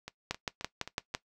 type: two click trains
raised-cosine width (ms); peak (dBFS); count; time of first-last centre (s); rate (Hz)
0.2; -14 / -23; 6 / 5; 0.31-1.149 / 0.08-1.141; 5.96 / 3.77
effects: noise-tail reverb RT60 0.1 s tail -18 dB re dry